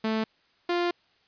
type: tone pair in turn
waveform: sawtooth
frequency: 220 / 349.2 Hz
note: A3 / F4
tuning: 0 / 0 cents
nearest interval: minor sixth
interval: 800 cents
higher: second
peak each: -21 / -20 dBFS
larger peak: second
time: 0.04-0.24 / 0.69-0.91 s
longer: second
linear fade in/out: 5 ms
effects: white hiss -65 dBFS RMS until 1.27 s + resampled to 11025 Hz